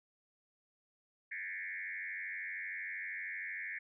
sine tone with frequency modulation, 1967 Hz, B6, 7 cents flat, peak -39 dBFS, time 1.31-3.79 s, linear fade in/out 10 ms, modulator 92.9 Hz, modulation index 3.1, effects none

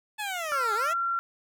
15% pulse linear two-way sweep, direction down then up, 870 to 403.1 to 692 Hz, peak -24 dBFS, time 0.18-0.94 s, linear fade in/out 20 ms, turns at 0.74 s
sine tone, 1369 Hz, F6, 35 cents flat, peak -25 dBFS, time 0.52-1.19 s, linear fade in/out 0 ms
effects none

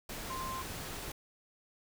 sine tone in noise, 1046.5 Hz, C6, in tune, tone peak -38 dBFS, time 0.3-0.62 s, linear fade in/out 5 ms, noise pink, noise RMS -42 dBFS, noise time 0.09-1.12 s, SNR +1 dB, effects none

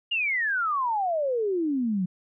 sine exponential sweep, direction down, 2882 to 175.3 Hz, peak -23 dBFS, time 0.11-2.06 s, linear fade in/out 10 ms, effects none

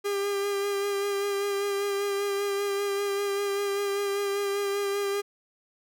45% pulse tone with vibrato, 401.3 Hz, G4, 41 cents sharp, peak -26 dBFS, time 0.04-5.22 s, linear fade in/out 20 ms, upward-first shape sine, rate 5.1 Hz, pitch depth 22 cents each way, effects none

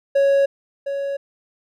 triangle tone pair in turn, 554.4 / 557 Hz, C#5 / C#5, 0 / +8 cents, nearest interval unison, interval 8 cents, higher second, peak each -11 / -20 dBFS, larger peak first, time 0.15-0.46 / 0.86-1.17 s, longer neither, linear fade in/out 10 ms, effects none

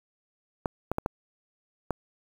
clicks, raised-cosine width 1 ms, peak -13 dBFS, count 5, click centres 0.658 / 0.916 / 0.984 / 1.061 / 1.907 s, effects 7-bit

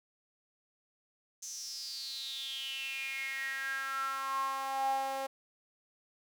sawtooth tone with high-pass filter sweep, 269.6 Hz, C#4, 48 cents flat, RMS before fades -37 dBFS, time 1.42-5.27 s, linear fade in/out 10 ms, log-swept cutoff 6300 to 640 Hz, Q 9, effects none

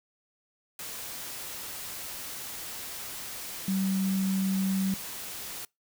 sine tone in noise, 191.8 Hz, G3, 37 cents flat, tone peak -25 dBFS, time 3.68-4.94 s, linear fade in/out 2 ms, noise white, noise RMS -39 dBFS, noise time 0.79-5.65 s, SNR +11 dB, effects noise-tail reverb RT60 0.2 s tail -25 dB re dry

